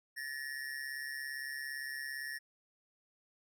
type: ring-modulated tone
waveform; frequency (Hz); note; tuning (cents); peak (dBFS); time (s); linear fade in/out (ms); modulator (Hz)
square; 1808; A6; +47; -37; 0.16-2.39; 20; 68.8
effects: none